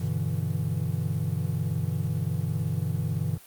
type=chord; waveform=triangle; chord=E minor seventh; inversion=first; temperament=equal; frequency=98 / 123.47 / 146.83 / 164.81 Hz; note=G2 / B2 / D3 / E3; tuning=0 / 0 / 0 / 0 cents; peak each=-29 dBFS; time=0-3.38 s; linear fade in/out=10 ms; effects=white hiss -51 dBFS RMS until 3.46 s + Opus 48 kbps